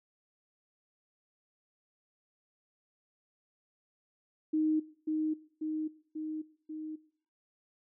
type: tone with echo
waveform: sine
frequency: 311.1 Hz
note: D#4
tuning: in tune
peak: -26 dBFS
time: 4.53-4.8 s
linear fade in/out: 10 ms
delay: 540 ms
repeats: 4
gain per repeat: -3 dB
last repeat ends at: 6.96 s
effects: noise-tail reverb RT60 0.5 s tail -18 dB re dry